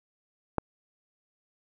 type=click; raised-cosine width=1 ms; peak=-11 dBFS; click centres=0.583 s; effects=none